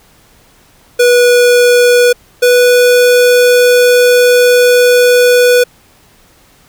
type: tone pair in turn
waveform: square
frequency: 487.5 / 491.7 Hz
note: B4 / B4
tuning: -23 / -8 cents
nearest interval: unison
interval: 15 cents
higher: second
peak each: -5 dBFS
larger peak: neither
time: 0.99-2.13 / 2.42-5.64 s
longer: second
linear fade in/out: 10 ms
effects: pink hiss -46 dBFS RMS until 6.68 s